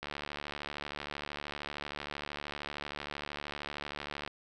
click train, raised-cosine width 0.3 ms, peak -22 dBFS, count 311, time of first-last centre 0.03-4.277 s, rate 73 Hz, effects none

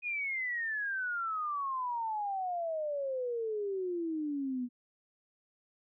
sine exponential sweep, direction down, 2489 to 240.8 Hz, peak -32 dBFS, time 0.02-4.69 s, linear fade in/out 50 ms, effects none

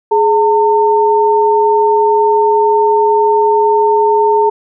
sine tone pair together, 420 / 905.5 Hz, G#4 / A5, +19 / +49 cents, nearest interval octave + minor second, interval 1330 cents, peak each -10 dBFS, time 0.11-4.5 s, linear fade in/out 10 ms, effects none

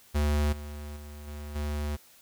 square tone with level steps, 74 Hz, D2, 14 cents sharp, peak -24 / -38 / -42 / -38 / -30 dBFS, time 0.14-1.97 s, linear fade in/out 20 ms, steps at 0.52 / 0.96 / 1.27 / 1.55 s, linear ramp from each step 10 ms, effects white hiss -57 dBFS RMS until 2.21 s

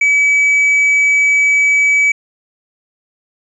triangle tone, 2286 Hz, D7, 47 cents flat, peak -7 dBFS, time 0.01-2.12 s, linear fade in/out 5 ms, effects resampled to 22050 Hz

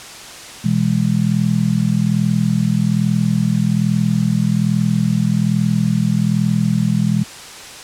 sine chord, E major, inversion second, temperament just, 123.61 / 164.81 / 206 Hz, B2 / E3 / G#3, +2 / 0 / -14 cents, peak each -19 / -17 / -17 dBFS, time 0.64-7.24 s, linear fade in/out 10 ms, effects white hiss -34 dBFS RMS until 7.83 s + low-pass 8000 Hz 12 dB/octave

